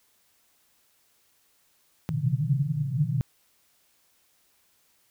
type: band-pass noise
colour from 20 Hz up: pink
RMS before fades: -26 dBFS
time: 2.09-3.21 s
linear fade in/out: 0 ms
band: 120 to 160 Hz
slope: 96 dB/octave
effects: white hiss -66 dBFS RMS until 5.1 s